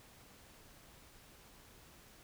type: silence
effects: pink hiss -60 dBFS RMS until 2.23 s